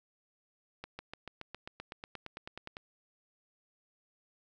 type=accelerating click train; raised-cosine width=0.3 ms; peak=-26 dBFS; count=17; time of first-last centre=0.84-2.769 s; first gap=150 ms; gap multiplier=0.97; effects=none